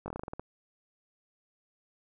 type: slowing click train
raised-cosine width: 1 ms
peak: -23 dBFS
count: 10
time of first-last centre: 0.06-0.396 s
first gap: 20 ms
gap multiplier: 1.15
effects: none